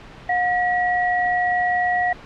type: tone pair together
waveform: sine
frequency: 719.6 / 1921 Hz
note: F#5 / B6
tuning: -48 / -48 cents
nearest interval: octave + perfect fourth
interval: 1700 cents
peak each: -19 / -21 dBFS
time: 0.29-2.13 s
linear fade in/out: 5 ms
effects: pink hiss -41 dBFS RMS until 2.25 s + low-pass 3000 Hz 12 dB/octave